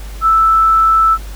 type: tone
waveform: sine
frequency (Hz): 1318.5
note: E6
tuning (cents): 0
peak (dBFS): -7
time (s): 0.21-1.18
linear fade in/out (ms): 50
effects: added 50 Hz sine -25 dBFS peak until 1.35 s + pink hiss -37 dBFS RMS until 1.35 s